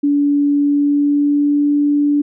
sine tone with pitch glide, 287.3 to 290.6 Hz, D4 to D4, -38 to -18 cents, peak -11 dBFS, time 0.03-2.22 s, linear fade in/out 10 ms, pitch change +20 cents, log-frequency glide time 0.6-1.7 s, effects none

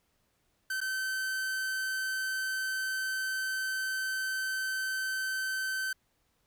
45% pulse tone with dropouts, 1539 Hz, G6, 32 cents flat, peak -31 dBFS, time 0.7-5.93 s, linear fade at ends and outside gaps 5 ms, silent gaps 0.805-0.813 s, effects pink hiss -74 dBFS RMS until 6.46 s

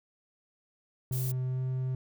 triangle tone with pitch glide, 128.3 to 129.34 Hz, C3 to C3, -34 to -20 cents, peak -27 dBFS, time 1.11-1.95 s, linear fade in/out 2 ms, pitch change +14 cents, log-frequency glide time 1.43-1.63 s
violet noise, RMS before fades -38 dBFS, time 1.12-1.32 s, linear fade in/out 10 ms
effects none

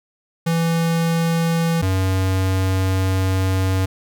square tone pair in turn, 166.1 / 94.49 Hz, E3 / F#2, +13 / +37 cents, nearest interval minor seventh, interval 976 cents, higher first, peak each -17 dBFS, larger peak neither, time 0.46-1.82 / 1.82-3.86 s, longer second, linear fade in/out 10 ms, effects none

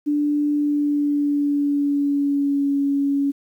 sine tone with pitch glide, 293.7 to 280.4 Hz, D4 to C#4, 0 to +20 cents, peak -17 dBFS, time 0.06-3.32 s, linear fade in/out 20 ms, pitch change -80 cents, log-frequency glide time 0.52-2.78 s, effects 9-bit

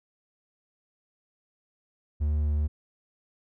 triangle tone, 74.7 Hz, D2, 30 cents sharp, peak -21 dBFS, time 2.2-2.68 s, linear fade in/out 20 ms, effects none

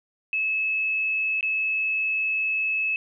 sine tone with dropouts, 2595 Hz, E7, 28 cents flat, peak -22 dBFS, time 0.33-2.96 s, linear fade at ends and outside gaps 1 ms, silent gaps 1.409-1.428 s, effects none

